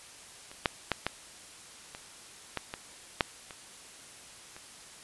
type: clicks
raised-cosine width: 0.3 ms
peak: -30 / -8 / -10 / -12 / -25 / -15 / -20 / -7 / -26 / -29 dBFS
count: 10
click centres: 0.515 / 0.658 / 0.917 / 1.066 / 1.949 / 2.573 / 2.739 / 3.208 / 3.508 / 4.565 s
effects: white hiss -50 dBFS RMS until 5.03 s + resampled to 24000 Hz

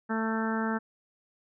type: harmonic tone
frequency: 222.4 Hz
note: A3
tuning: 19 cents sharp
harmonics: 1 / 2 / 3 / 4 / 5 / 6 / 7 / 8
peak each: -29 / -36 / -40 / -36 / -42 / -37 / -37 / -42 dBFS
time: 0.09-0.79 s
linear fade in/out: 20 ms
effects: none

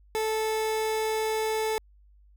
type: tone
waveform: 30% pulse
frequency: 437.7 Hz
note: A4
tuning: 9 cents flat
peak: -23 dBFS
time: 0.15-1.78 s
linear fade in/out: 0 ms
effects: added 50 Hz sine -54 dBFS peak until 2.36 s

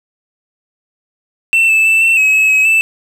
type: tone with pitch steps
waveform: triangle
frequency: 2685 / 2628 / 2651 / 2688 / 2558 / 2577 / 2553 / 2642 Hz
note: E7 / E7 / E7 / E7 / D#7 / E7 / D#7 / E7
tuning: +31 / -6 / +9 / +33 / +47 / -40 / +44 / +3 cents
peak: -6 dBFS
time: 1.53-2.81 s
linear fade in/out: 0 ms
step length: 160 ms
effects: 7-bit

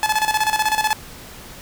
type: tone with tremolo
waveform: sawtooth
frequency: 862 Hz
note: A5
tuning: 36 cents flat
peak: -11 dBFS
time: 0.03-0.93 s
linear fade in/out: 0 ms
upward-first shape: square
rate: 16 Hz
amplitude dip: 70%
effects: pink hiss -39 dBFS RMS until 1.61 s

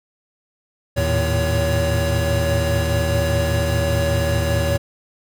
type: tone cluster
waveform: square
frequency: 80.1 / 108.3 / 113.3 / 157.1 / 562 Hz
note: E2 / A2 / A#2 / D#3 / C#5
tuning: -49 / -27 / -49 / +17 / +24 cents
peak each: -22 / -28 / -24 / -28 / -23 dBFS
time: 0.96-4.78 s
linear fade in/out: 20 ms
effects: none

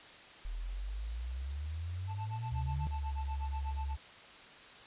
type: exponential sweep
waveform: sine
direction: up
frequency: 38.89 to 148.1 Hz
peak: -36 dBFS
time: 0.45-2.87 s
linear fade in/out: 0 ms
type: tone with tremolo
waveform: triangle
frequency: 880 Hz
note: A5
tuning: in tune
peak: -38 dBFS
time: 2.07-3.96 s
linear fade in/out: 50 ms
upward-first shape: sine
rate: 8.2 Hz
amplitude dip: 100%
type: tone with pitch glide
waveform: sine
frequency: 73.42 to 69.42 Hz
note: D2 to C#2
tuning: 0 to +3 cents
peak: -34 dBFS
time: 2.51-3.97 s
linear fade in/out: 20 ms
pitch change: -97 cents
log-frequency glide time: 2.89-3.13 s
effects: white hiss -53 dBFS RMS until 4.86 s + resampled to 8000 Hz

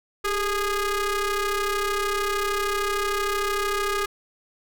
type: ring-modulated tone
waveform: sawtooth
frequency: 415.3 Hz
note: G#4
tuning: in tune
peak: -16 dBFS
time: 0.24-4.06 s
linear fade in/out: 10 ms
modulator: 814 Hz
effects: none

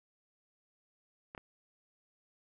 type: clicks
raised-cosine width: 0.5 ms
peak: -29 dBFS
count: 2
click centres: 1.349 / 1.378 s
effects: none

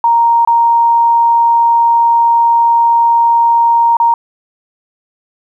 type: tone with dropouts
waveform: sine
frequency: 932.3 Hz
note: A#5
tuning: in tune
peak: -6 dBFS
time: 0.04-4.14 s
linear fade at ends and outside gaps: 2 ms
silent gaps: 0.45-0.474 / 3.969-4 s
effects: 8-bit

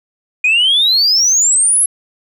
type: exponential sweep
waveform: sine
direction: up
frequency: 2432 to 11175 Hz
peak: -7 dBFS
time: 0.44-1.86 s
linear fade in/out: 5 ms
effects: tanh soft clip ceiling -6 dBFS

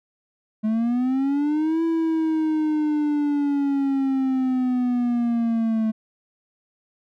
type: linear two-way sweep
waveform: triangle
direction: up then down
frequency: 212.9 to 330.7 to 218.3 Hz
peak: -17 dBFS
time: 0.63-5.92 s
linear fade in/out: 20 ms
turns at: 1.83 s
effects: none

